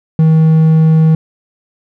triangle tone, 159.2 Hz, D#3, 40 cents sharp, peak -3 dBFS, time 0.19-1.15 s, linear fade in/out 2 ms, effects none

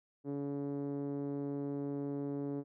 5% pulse tone with low-pass filter, 141.8 Hz, C#3, 40 cents sharp, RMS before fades -38 dBFS, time 0.24-2.64 s, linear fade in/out 50 ms, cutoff 340 Hz, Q 2.7, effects none

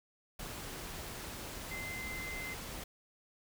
sine tone in noise, 2069 Hz, C7, 20 cents flat, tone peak -41 dBFS, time 1.71-2.54 s, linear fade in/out 5 ms, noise pink, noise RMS -44 dBFS, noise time 0.39-2.84 s, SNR 0 dB, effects none

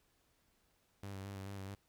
sawtooth tone with vibrato, 98 Hz, G2, in tune, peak -40 dBFS, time 1.03-1.75 s, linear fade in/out 5 ms, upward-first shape square, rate 4.6 Hz, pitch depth 27 cents each way, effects pink hiss -75 dBFS RMS until 1.88 s

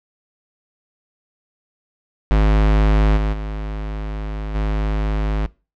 square tone with level steps, 52.2 Hz, G#1, 10 cents sharp, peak -12 / -17 / -24 / -18 dBFS, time 2.31-5.46 s, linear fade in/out 0 ms, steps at 3.16 / 3.32 / 4.54 s, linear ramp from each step 20 ms, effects noise-tail reverb RT60 0.3 s tail -21 dB re dry + low-pass 3000 Hz 12 dB/octave

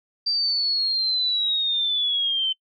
sine linear sweep, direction down, 4699 to 3067 Hz, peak -20 dBFS, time 0.26-2.53 s, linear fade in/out 10 ms, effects noise-tail reverb RT60 0.1 s tail -24 dB re dry

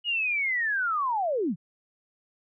sine linear sweep, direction down, 2913 to 138.59 Hz, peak -24 dBFS, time 0.04-1.56 s, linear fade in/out 50 ms, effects none

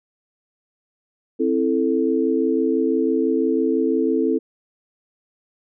sine chord, A minor, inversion first, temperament just, 264 / 330 / 440 Hz, C4 / E4 / A4, +16 / +2 / 0 cents, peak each -21 dBFS, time 1.39-4.39 s, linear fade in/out 20 ms, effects none

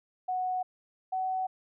sine tone pair in turn, 738 / 750.9 Hz, F#5 / F#5, -5 / +25 cents, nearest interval unison, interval 30 cents, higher second, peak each -28 dBFS, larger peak neither, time 0.28-0.63 / 1.12-1.47 s, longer neither, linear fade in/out 10 ms, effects none

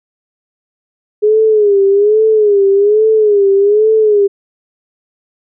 sine tone with vibrato, 415.3 Hz, G#4, in tune, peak -6 dBFS, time 1.22-4.28 s, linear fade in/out 20 ms, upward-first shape sine, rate 1.2 Hz, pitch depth 99 cents each way, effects none

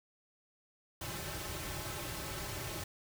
pink noise with comb filter, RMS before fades -41 dBFS, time 1.01-2.84 s, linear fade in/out 5 ms, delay 4.2 ms, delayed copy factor -0.75, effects none

